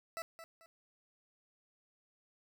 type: tone with echo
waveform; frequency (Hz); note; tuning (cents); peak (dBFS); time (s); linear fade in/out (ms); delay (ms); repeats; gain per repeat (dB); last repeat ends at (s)
20% pulse; 659.3; E5; 0; -34; 0.17-0.22; 0; 220; 2; -10; 0.66
effects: none